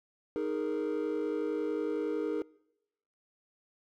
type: chord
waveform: triangle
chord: D# suspended fourth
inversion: none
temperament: equal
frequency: 311.1 / 415.3 / 466.2 Hz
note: D#4 / G#4 / A#4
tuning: 0 / 0 / 0 cents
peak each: -32 dBFS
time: 0.36-2.42 s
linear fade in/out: 0 ms
effects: noise-tail reverb RT60 0.9 s tail -25 dB re dry + tanh soft clip ceiling -23 dBFS